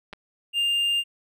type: clicks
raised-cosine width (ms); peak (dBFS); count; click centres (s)
0.3; -22; 2; 0.129 / 0.134
type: tone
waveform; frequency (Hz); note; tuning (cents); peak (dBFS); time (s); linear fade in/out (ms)
triangle; 2803; F7; +6; -19; 0.53-1.04; 50
effects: none